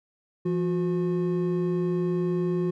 triangle tone pair together, 170.5 / 361 Hz, F3 / F#4, -41 / -43 cents, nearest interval octave + minor second, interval 1298 cents, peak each -24 dBFS, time 0.45-2.71 s, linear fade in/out 10 ms, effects none

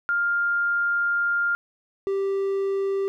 sine / triangle tone pair in turn, 1402 / 391.8 Hz, F6 / G4, +6 / -1 cents, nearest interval octave + minor seventh, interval 2207 cents, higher first, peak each -20 dBFS, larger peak neither, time 0.09-1.55 / 2.07-3.08 s, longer first, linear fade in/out 0 ms, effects none

